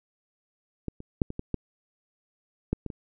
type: clicks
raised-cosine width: 3 ms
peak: -18 / -28 / -9 / -22 / -19 / -14 / -12 / -20 / -24 dBFS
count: 9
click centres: 0.883 / 1.004 / 1.218 / 1.304 / 1.394 / 1.543 / 2.73 / 2.863 / 2.902 s
effects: none